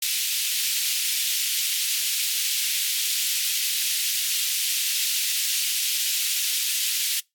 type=high-pass noise; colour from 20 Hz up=pink; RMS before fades=-25 dBFS; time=0.02-7.2 s; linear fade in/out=5 ms; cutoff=2700 Hz; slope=24 dB/octave; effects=noise-tail reverb RT60 0.2 s tail -24 dB re dry + AAC 64 kbps